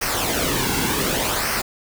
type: noise with flanger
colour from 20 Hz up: pink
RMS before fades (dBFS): -22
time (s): 0.01-1.62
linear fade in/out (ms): 10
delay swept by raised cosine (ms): 0.27 to 1.67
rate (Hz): 0.67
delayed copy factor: -0.6
effects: none